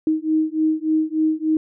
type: beating tone pair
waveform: sine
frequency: 312.2 / 315.6 Hz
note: D#4 / D#4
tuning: +6 / +25 cents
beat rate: 3.4 Hz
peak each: -20 / -20 dBFS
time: 0.07-1.57 s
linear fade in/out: 2 ms
effects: none